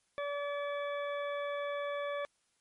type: harmonic tone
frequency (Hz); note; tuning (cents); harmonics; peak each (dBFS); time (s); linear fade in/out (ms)
574; D5; -40; 1 / 2 / 3 / 4 / 6; -35 / -41 / -45 / -47 / -51; 0.18-2.25; 0
effects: white hiss -75 dBFS RMS until 2.6 s + MP3 48 kbps